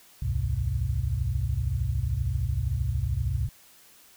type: tone cluster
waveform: sine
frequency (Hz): 62.6 / 75.7 / 97.7 / 125.8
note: B1 / D#2 / G2 / B2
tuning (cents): +24 / -47 / -5 / +32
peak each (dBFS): -30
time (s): 0.22-3.49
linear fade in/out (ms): 5
effects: white hiss -55 dBFS RMS until 4.16 s